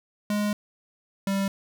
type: tone pair in turn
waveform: square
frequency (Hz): 207.7 / 196.04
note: G#3 / G3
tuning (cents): 0 / 0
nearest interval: minor second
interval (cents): 100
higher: first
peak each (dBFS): -24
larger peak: neither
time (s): 0.3-0.53 / 1.27-1.48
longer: first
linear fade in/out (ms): 2
effects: none